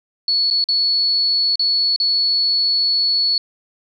sine tone with dropouts, 4406 Hz, C#8, 11 cents flat, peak -14 dBFS, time 0.28-3.38 s, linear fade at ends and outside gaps 2 ms, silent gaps 0.502-0.509 / 0.641-0.687 / 1.557-1.594 / 1.962-2 s, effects none

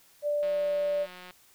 sine tone with pitch glide, 587.3 to 583.9 Hz, D5 to D5, 0 to -10 cents, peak -25 dBFS, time 0.22-1.07 s, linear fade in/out 50 ms, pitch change -10 cents, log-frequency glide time 0.44-0.74 s
click train, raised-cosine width 0.3 ms, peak -30 dBFS, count 160, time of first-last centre 0.43-1.308 s, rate 181 Hz
effects white hiss -60 dBFS RMS until 1.54 s

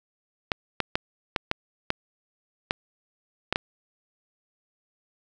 clicks, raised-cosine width 0.3 ms, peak -7 dBFS, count 9, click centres 0.518 / 0.803 / 0.955 / 1.362 / 1.514 / 1.904 / 2.709 / 3.526 / 3.559 s, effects none

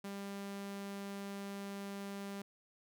sawtooth tone, 198.9 Hz, G3, 25 cents sharp, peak -38 dBFS, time 0.04-2.42 s, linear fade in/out 5 ms, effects none

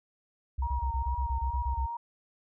sine tone bursts, 65.1 Hz, C2, 8 cents flat, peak -27 dBFS, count 11, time 0.58-1.864 s, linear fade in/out 10 ms, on 94 ms, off 25 ms
sine tone with vibrato, 939 Hz, A#5, 12 cents sharp, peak -33 dBFS, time 0.62-1.97 s, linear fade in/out 5 ms, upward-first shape triangle, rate 2.3 Hz, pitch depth 37 cents each way
effects none

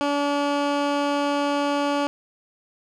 15% pulse tone with low-pass filter, 286.8 Hz, D4, 41 cents flat, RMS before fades -23 dBFS, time 0.01-2.07 s, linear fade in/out 0 ms, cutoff 5500 Hz, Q 0.51, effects none

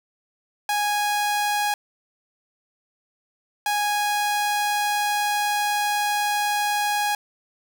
sawtooth tone pair in turn, 828 / 828 Hz, G#5 / G#5, -5 / -5 cents, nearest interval unison, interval 0 cents, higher neither, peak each -17 dBFS, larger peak neither, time 0.69-1.74 / 3.66-7.15 s, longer second, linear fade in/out 2 ms, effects none

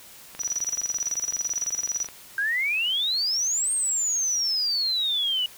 click train, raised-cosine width 0.3 ms, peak -24 dBFS, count 42, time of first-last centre 0.35-2.087 s, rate 23.6 Hz
sine tone with tremolo, 5860 Hz, F#8, 18 cents flat, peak -23 dBFS, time 0.39-2.07 s, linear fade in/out 20 ms, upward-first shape square, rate 18 Hz, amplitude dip 80%
sine exponential two-way sweep, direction up then down, 1570 to 8630 to 2900 Hz, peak -22 dBFS, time 2.38-5.46 s, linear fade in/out 2 ms, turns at 3.72 s
effects white hiss -47 dBFS RMS until 5.57 s

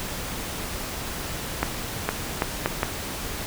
accelerating click train, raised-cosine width 0.5 ms, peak -6 dBFS, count 5, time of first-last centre 1.63-2.831 s, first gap 460 ms, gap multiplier 0.72, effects pink hiss -32 dBFS RMS until 3.46 s

